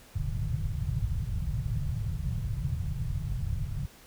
white low-pass noise, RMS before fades -31 dBFS, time 0.15-3.86 s, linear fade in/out 5 ms, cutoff 150 Hz, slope 48 dB/octave, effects pink hiss -54 dBFS RMS until 4.06 s

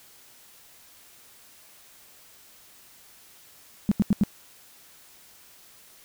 sine tone bursts, 204.1 Hz, G#3, 30 cents flat, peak -16 dBFS, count 4, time 3.89-4.236 s, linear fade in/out 0 ms, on 25 ms, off 82 ms, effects white hiss -53 dBFS RMS until 6.04 s

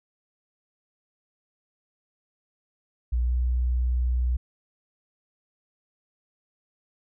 sine tone with pitch glide, 60.2 to 61.64 Hz, B1 to B1, -44 to -3 cents, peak -21 dBFS, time 3.12-4.37 s, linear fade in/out 10 ms, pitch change +41 cents, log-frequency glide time 3.22-3.34 s, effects none

